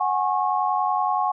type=chord; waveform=sine; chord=F# suspended second; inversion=none; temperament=equal with one note detuned; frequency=740 / 830.6 / 1090.9 Hz; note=F#5 / G#5 / C#6; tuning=0 / 0 / -28 cents; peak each=-24 dBFS; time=0-1.32 s; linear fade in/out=10 ms; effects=none